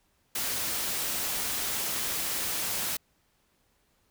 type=noise; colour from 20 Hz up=white; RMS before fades=-31 dBFS; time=0.35-2.97 s; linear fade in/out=5 ms; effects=pink hiss -70 dBFS RMS until 4.1 s